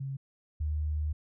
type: tone pair in turn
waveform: sine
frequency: 135.9 / 75.96 Hz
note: C#3 / D#2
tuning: -34 / -41 cents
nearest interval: minor seventh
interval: 1007 cents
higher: first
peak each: -33 / -28 dBFS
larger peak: second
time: 0-0.17 / 0.6-1.13 s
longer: second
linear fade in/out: 10 ms
effects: none